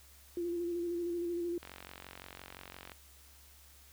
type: tone with vibrato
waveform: sine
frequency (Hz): 345.2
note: F4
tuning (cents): -20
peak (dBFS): -33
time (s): 0.37-1.58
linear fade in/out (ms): 2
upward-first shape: square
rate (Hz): 13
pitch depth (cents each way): 23
type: click train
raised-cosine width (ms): 0.3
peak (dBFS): -30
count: 60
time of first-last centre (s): 1.63-2.918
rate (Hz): 45.8
effects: added 69 Hz sine -60 dBFS peak until 3.92 s + white hiss -60 dBFS RMS until 3.92 s